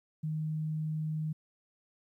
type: tone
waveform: sine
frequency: 155.56 Hz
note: D#3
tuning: in tune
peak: -31 dBFS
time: 0.23-1.33 s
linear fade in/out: 10 ms
effects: 12-bit